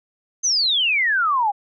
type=exponential sweep; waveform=sine; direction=down; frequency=6400 to 784 Hz; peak=-16 dBFS; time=0.43-1.52 s; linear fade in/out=20 ms; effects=none